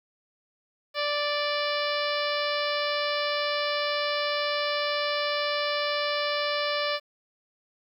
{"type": "harmonic tone", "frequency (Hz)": 586, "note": "D5", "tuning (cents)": -4, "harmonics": [1, 2, 3, 4, 5, 6, 7, 8, 9], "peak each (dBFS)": [-29, -32, -34, -35, -36, -37, -37, -38, -39], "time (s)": [0.94, 7], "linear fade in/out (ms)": 50, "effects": ["10-bit"]}